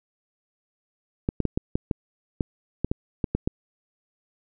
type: clicks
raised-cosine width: 3 ms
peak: -10 dBFS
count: 12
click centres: 1.289 / 1.403 / 1.453 / 1.575 / 1.755 / 1.912 / 2.408 / 2.846 / 2.915 / 3.242 / 3.35 / 3.475 s
effects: none